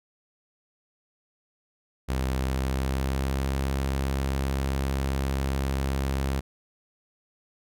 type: tone with pitch glide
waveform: sawtooth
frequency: 65.41 to 67.56 Hz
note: C2 to C#2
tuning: 0 to -44 cents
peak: -21 dBFS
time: 2.08-6.41 s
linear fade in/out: 20 ms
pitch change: +56 cents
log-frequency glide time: 2.29-3.53 s
effects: none